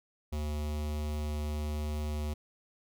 square tone with notch filter, 75.1 Hz, D2, 39 cents sharp, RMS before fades -34 dBFS, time 0.32-2.34 s, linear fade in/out 10 ms, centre 1600 Hz, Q 1.8, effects none

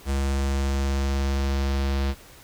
square tone with low-pass filter sweep, 68.5 Hz, C#2, 20 cents flat, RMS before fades -24 dBFS, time 0.05-2.15 s, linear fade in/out 50 ms, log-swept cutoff 8700 to 4500 Hz, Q 1.5, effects pink hiss -48 dBFS RMS until 2.43 s

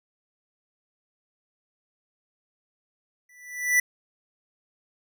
square tone with exponential growth, 1975 Hz, B6, in tune, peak -16 dBFS, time 3.29-3.8 s, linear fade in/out 5 ms, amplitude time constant 110 ms, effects none

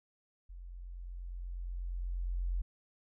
sine tone with level ramp, 44.19 Hz, F1, 21 cents sharp, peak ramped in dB -45 to -30 dBFS, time 0.49-2.62 s, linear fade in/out 10 ms, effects none

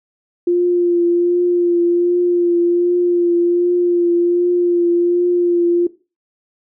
sine tone with vibrato, 349.2 Hz, F4, in tune, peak -11 dBFS, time 0.47-5.87 s, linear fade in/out 5 ms, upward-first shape triangle, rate 1.3 Hz, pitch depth 24 cents each way, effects noise-tail reverb RT60 0.3 s tail -17 dB re dry

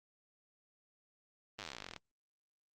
slowing click train, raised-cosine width 0.2 ms, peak -26 dBFS, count 24, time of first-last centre 1.59-1.963 s, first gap 9 ms, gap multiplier 1.05, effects Opus 32 kbps

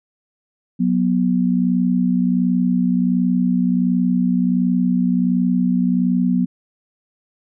sine tone pair together, 183.32 / 244.7 Hz, F#3 / B3, -16 / -16 cents, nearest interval perfect fourth, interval 500 cents, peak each -17 dBFS, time 0.79-6.46 s, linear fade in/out 20 ms, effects none

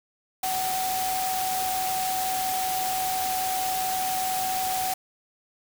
sine tone in noise, 751 Hz, F#5, 26 cents sharp, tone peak -26 dBFS, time 0.43-4.94 s, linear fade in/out 5 ms, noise white, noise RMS -31 dBFS, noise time 0.43-4.94 s, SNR +2 dB, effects none

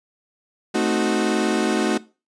35% pulse chord, A diminished seventh, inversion none, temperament equal, 220 / 261.6 / 311.1 / 370 Hz, A3 / C4 / Eb4 / Gb4, 0 / 0 / 0 / 0 cents, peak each -22 / -25 / -23 / -21 dBFS, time 0.74-1.98 s, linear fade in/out 10 ms, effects noise-tail reverb RT60 0.3 s tail -19 dB re dry + resampled to 22050 Hz

